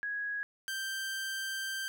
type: tone pair in turn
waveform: sine / sawtooth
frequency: 1661.2 / 1569 Hz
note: G#6 / G6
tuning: 0 / +1 cents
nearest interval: minor second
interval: 99 cents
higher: first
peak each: -33 / -31 dBFS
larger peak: second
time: 0.03-0.43 / 0.68-1.88 s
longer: second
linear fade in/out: 0 ms
effects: none